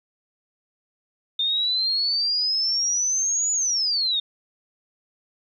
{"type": "exponential two-way sweep", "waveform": "sine", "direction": "up then down", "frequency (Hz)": [3614, 6940, 3614], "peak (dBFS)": -20, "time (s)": [1.39, 4.2], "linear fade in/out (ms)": 5, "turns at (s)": 3.52, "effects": ["10-bit"]}